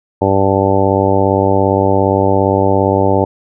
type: harmonic tone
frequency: 97.4 Hz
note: G2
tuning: 11 cents flat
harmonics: 1 / 2 / 3 / 4 / 5 / 6 / 7 / 8 / 9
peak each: -17 / -20 / -18 / -17 / -17 / -17 / -23 / -21 / -18 dBFS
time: 0.21-3.25 s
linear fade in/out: 10 ms
effects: none